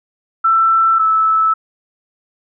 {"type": "tone pair in turn", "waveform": "sine", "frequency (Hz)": [1334, 1308.8], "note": ["E6", "E6"], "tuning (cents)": [20, -13], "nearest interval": "unison", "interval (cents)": 33, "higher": "first", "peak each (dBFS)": [-9, -10], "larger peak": "first", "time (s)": [[0.44, 0.99], [0.99, 1.54]], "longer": "neither", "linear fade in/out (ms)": 10, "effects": []}